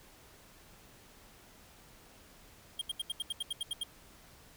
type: tone bursts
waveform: square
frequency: 3217 Hz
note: G7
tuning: 44 cents sharp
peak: -33 dBFS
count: 11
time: 2.79-3.835 s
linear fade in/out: 5 ms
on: 25 ms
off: 77 ms
effects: pink hiss -58 dBFS RMS until 4.56 s